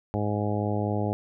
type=harmonic tone; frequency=104.1 Hz; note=G#2; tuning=5 cents sharp; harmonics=1 / 2 / 3 / 4 / 5 / 6 / 7 / 8; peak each=-28 / -31 / -33 / -34 / -35 / -36 / -36 / -37 dBFS; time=0.14-1.13 s; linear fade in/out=0 ms; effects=none